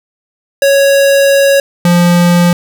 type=tone pair in turn; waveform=square; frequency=554.4 / 174.63 Hz; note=C#5 / F3; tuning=0 / 0 cents; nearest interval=octave + minor sixth; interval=2000 cents; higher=first; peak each=-6 dBFS; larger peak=neither; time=0.62-1.6 / 1.85-2.53 s; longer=first; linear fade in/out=2 ms; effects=none